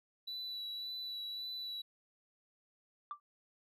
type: tone with vibrato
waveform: triangle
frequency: 3951 Hz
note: B7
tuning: in tune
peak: -38 dBFS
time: 0.27-1.82 s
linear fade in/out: 10 ms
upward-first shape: sine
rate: 1.8 Hz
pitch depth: 17 cents each way
type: tone with exponential decay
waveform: sine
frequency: 1174.7 Hz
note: D6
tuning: in tune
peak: -34 dBFS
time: 3.11-3.2 s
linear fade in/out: 1 ms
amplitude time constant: 19 ms
effects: tanh soft clip ceiling -34 dBFS